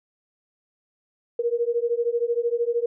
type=beating tone pair; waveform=sine; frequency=466.2 / 479.2 Hz; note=A#4 / A#4; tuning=0 / +48 cents; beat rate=13 Hz; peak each=-24 dBFS; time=1.39-2.86 s; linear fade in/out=5 ms; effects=none